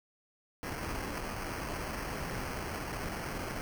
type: noise with sample-and-hold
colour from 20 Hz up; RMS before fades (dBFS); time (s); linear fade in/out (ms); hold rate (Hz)
pink; -38; 0.63-3.61; 0; 3675
effects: none